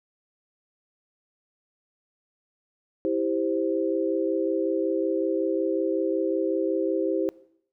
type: chord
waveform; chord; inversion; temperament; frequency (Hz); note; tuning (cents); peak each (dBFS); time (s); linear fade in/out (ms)
sine; C major; first; just; 327 / 392.4 / 523.3; E4 / G4 / C5; -14 / +2 / 0; -26 / -27 / -28; 3.05-7.29; 0
effects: noise-tail reverb RT60 0.7 s tail -21 dB re dry